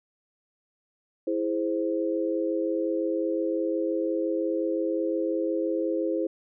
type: chord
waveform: sine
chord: E augmented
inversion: none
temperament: equal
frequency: 329.6 / 415.3 / 523.3 Hz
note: E4 / G#4 / B#4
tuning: 0 / 0 / 0 cents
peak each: -27 / -31 / -29 dBFS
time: 1.27-6.27 s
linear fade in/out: 5 ms
effects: none